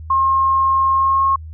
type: tone with pitch glide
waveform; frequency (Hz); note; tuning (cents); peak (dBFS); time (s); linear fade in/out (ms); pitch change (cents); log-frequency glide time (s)
sine; 1071 to 1082.8; C6 to C#6; +40 to -41; -12; 0.1-1.36; 5; +19; 0.92-1.24
effects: added 79 Hz sine -30 dBFS peak until 1.53 s